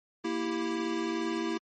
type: chord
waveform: square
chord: E diminished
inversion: second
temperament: equal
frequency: 233.1 / 329.6 / 392 Hz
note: Bb3 / E4 / G4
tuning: 0 / 0 / 0 cents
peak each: -37 / -32 / -37 dBFS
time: 0.24-1.58 s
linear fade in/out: 10 ms
effects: low-pass 6000 Hz 12 dB/octave + MP3 32 kbps